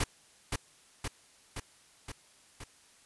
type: noise with echo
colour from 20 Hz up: pink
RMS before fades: -29 dBFS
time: 0-0.04 s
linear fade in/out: 5 ms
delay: 520 ms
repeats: 5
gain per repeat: -3 dB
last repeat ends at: 2.64 s
effects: white hiss -61 dBFS RMS until 3.05 s + resampled to 24000 Hz